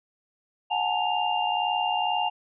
sine tone cluster, 729 / 830 / 892 / 2796 Hz, F#5 / G#5 / A5 / F7, -26 / -1 / +23 / +1 cents, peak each -28 / -28 / -29 / -30 dBFS, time 0.7-2.3 s, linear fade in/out 20 ms, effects none

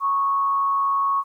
sine tone with frequency modulation, 1104 Hz, C#6, 7 cents flat, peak -18 dBFS, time 0-1.24 s, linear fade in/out 50 ms, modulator 163 Hz, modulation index 0.26, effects 10-bit

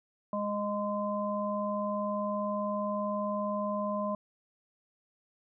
harmonic tone, 206.2 Hz, G#3, 12 cents flat, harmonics 1 / 3 / 5, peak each -34 / -33 / -35 dBFS, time 0.33-4.15 s, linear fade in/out 2 ms, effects none

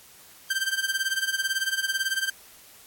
sawtooth tone with tremolo, 1568 Hz, G6, in tune, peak -18 dBFS, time 0.5-2.3 s, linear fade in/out 5 ms, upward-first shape sine, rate 18 Hz, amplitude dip 80%, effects white hiss -51 dBFS RMS until 2.86 s + AAC 64 kbps

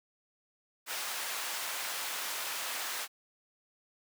pink high-pass noise, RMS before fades -37 dBFS, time 0.86-3.08 s, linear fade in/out 50 ms, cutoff 970 Hz, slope 12 dB/octave, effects none

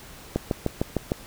click train, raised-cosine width 2 ms, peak -9 dBFS, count 6, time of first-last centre 0.36-1.119 s, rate 6.59 Hz, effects pink hiss -45 dBFS RMS until 1.26 s

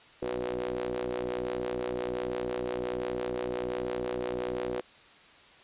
sawtooth ring-modulated tone, 61.3 Hz, B1, 12 cents flat, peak -24 dBFS, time 0.22-4.81 s, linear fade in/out 5 ms, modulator 432 Hz, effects white hiss -55 dBFS RMS until 5.63 s + resampled to 8000 Hz

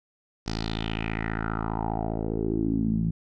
10% pulse tone with low-pass filter sweep, 54.9 Hz, A1, 3 cents flat, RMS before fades -28 dBFS, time 0.46-3.11 s, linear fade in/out 10 ms, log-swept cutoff 5400 to 170 Hz, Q 4.4, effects none

